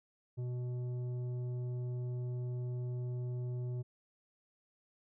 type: tone with tanh clipping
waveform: triangle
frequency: 123.7 Hz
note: B2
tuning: 3 cents sharp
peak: -37 dBFS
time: 0.37-3.83 s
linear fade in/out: 20 ms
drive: 13 dB
effects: none